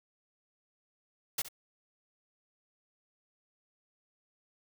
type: noise with echo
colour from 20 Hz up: white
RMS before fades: -32 dBFS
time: 1.38-1.42 s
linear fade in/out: 5 ms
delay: 66 ms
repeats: 1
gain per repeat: -14 dB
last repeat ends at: 1.486 s
effects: none